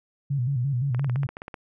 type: tone with vibrato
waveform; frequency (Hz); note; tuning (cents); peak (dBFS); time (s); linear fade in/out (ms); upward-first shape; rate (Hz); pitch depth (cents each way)
sine; 130.81; C3; 0; -22; 0.3-1.27; 10; square; 5.8; 120
type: clicks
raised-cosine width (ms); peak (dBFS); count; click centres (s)
0.5; -21; 11; 0.947 / 0.995 / 1.045 / 1.097 / 1.159 / 1.233 / 1.29 / 1.369 / 1.419 / 1.481 / 1.542
effects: none